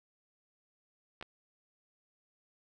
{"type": "clicks", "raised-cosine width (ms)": 0.3, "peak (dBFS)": -27, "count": 2, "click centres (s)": [1.212, 1.226], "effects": []}